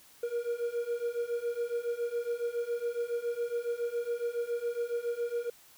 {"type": "beating tone pair", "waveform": "triangle", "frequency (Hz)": [470, 477.2], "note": ["A#4", "A#4"], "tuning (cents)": [14, 41], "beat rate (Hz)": 7.2, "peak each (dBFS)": [-33, -31], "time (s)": [0.23, 5.5], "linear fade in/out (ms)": 5, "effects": ["white hiss -58 dBFS RMS until 5.77 s"]}